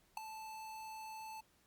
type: tone with ADSR envelope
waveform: square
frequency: 878 Hz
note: A5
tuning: 4 cents flat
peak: -34 dBFS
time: 0.17-1.41 s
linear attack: 4 ms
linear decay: 4 ms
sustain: -13 dB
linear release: 10 ms
effects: pink hiss -72 dBFS RMS until 1.66 s + Opus 48 kbps